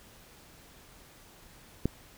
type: click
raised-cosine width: 3 ms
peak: -13 dBFS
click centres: 1.856 s
effects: pink hiss -55 dBFS RMS until 2.17 s